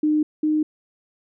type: tone pair in turn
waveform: sine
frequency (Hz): 304.3 / 306.9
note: D#4 / D#4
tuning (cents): -38 / -24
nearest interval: unison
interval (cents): 14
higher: second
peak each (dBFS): -16 / -17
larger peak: first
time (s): 0.03-0.23 / 0.43-0.63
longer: neither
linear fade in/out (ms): 5
effects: none